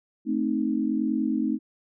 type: chord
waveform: sine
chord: A diminished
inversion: none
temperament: equal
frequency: 220 / 261.6 / 311.1 Hz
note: A3 / C4 / Eb4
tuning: 0 / 0 / 0 cents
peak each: -27 dBFS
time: 0.25-1.59 s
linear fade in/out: 50 ms
effects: none